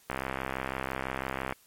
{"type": "click train", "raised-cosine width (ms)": 0.5, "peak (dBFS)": -16, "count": 95, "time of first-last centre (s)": [0.1, 1.524], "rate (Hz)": 66, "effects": ["white hiss -61 dBFS RMS until 1.66 s", "MP3 64 kbps"]}